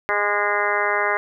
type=harmonic tone with a mistuned harmonic; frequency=205.9 Hz; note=G#3; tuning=15 cents flat; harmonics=2 / 3 / 4 / 5 / 6 / 7 / 8 / 9 / 10; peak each=-27 / -27 / -27 / -27 / -27 / -27 / -27 / -27 / -27 dBFS; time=0.09-1.17 s; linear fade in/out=0 ms; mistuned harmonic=6; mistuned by=-22 cents; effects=none